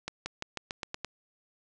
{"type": "accelerating click train", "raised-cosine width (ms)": 0.2, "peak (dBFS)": -17, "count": 8, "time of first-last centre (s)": [0.08, 1.046], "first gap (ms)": 180, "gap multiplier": 0.91, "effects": ["resampled to 22050 Hz", "9-bit"]}